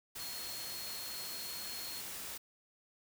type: tone in noise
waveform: sine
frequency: 4293 Hz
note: C8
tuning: 44 cents sharp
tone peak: -45 dBFS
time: 0.19-2.01 s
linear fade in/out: 10 ms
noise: white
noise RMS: -44 dBFS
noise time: 0.15-2.38 s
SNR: -4 dB
effects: none